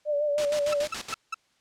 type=tone with vibrato; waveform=sine; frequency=587.3 Hz; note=D5; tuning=in tune; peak=-23 dBFS; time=0.05-0.88 s; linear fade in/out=50 ms; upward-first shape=sine; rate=6.5 Hz; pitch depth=44 cents each way
type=noise with tremolo; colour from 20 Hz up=white; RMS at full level=-31 dBFS; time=0.38-1.14 s; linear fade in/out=0 ms; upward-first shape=square; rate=7.1 Hz; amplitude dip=80%
type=tone bursts; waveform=30% pulse; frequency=1318.5 Hz; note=E6; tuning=in tune; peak=-25 dBFS; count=4; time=0.72-1.344 s; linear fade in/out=5 ms; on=21 ms; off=180 ms
effects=white hiss -67 dBFS RMS until 1.6 s + low-pass 6000 Hz 12 dB/octave